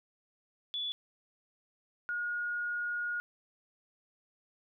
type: tone pair in turn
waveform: sine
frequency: 3437 / 1437.2 Hz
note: A7 / F6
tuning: -41 / +49 cents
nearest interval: octave + minor third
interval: 1510 cents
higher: first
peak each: -33 / -32 dBFS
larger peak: second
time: 0.74-0.92 / 2.09-3.2 s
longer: second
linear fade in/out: 0 ms
effects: none